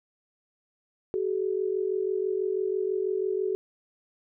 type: tone pair together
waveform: sine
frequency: 379.2 / 425.3 Hz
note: F#4 / G#4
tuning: +43 / +41 cents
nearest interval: major second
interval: 198 cents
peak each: -27 / -29 dBFS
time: 1.14-3.55 s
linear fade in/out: 0 ms
effects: none